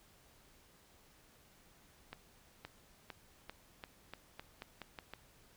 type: accelerating click train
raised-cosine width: 0.3 ms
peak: -29 dBFS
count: 11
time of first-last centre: 2.13-5.136 s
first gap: 520 ms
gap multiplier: 0.87
effects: pink hiss -65 dBFS RMS until 5.56 s